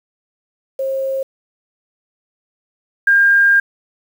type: tone pair in turn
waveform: sine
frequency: 536 / 1606.2 Hz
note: C5 / G6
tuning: +42 / +42 cents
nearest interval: octave + perfect fifth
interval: 1900 cents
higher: second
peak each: -17 / -8 dBFS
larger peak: second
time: 0.79-1.23 / 3.07-3.6 s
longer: second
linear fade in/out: 5 ms
effects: 7-bit